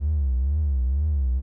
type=tone with vibrato; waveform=triangle; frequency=69.3 Hz; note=C#2; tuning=in tune; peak=-16 dBFS; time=0-1.42 s; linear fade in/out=50 ms; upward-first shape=triangle; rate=2.1 Hz; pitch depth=220 cents each way; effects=tanh soft clip ceiling -16 dBFS